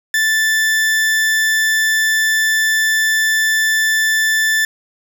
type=tone; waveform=40% pulse; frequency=1760 Hz; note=A6; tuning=in tune; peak=-12 dBFS; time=0.14-4.65 s; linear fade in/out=2 ms; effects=none